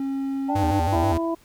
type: tone with pitch glide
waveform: triangle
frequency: 271.8 to 303.3 Hz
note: C#4 to D#4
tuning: -34 to -44 cents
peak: -22 dBFS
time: 0-0.8 s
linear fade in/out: 2 ms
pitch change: +190 cents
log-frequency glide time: 0.48-0.57 s
type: chord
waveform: sine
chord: D suspended fourth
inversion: none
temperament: equal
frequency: 587.3 / 784 / 880 Hz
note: D5 / G5 / A5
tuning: 0 / 0 / 0 cents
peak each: -31 / -25 / -29 dBFS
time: 0.48-1.14 s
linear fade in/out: 20 ms
type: tone with vibrato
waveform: square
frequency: 89.8 Hz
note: F2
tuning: 49 cents sharp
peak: -23 dBFS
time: 0.55-1.18 s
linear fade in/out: 10 ms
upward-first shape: square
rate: 6.2 Hz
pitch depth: 160 cents each way
type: harmonic tone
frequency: 331.6 Hz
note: E4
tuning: 10 cents sharp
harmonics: 1 / 2 / 3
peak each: -24 / -28 / -31 dBFS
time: 0.92-1.35 s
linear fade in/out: 10 ms
effects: pink hiss -56 dBFS RMS until 1.44 s